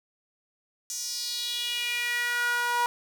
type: tone with high-pass filter sweep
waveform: sawtooth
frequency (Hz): 481.8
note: B4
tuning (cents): -43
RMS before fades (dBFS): -29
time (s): 0.9-2.86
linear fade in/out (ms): 0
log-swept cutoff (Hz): 6400 to 990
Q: 4
effects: none